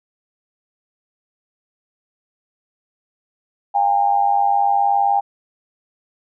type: tone with amplitude modulation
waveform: sine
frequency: 804 Hz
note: G5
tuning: 44 cents sharp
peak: -10 dBFS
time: 3.74-5.21 s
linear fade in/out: 20 ms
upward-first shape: sine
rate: 99.7 Hz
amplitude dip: 75%
effects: none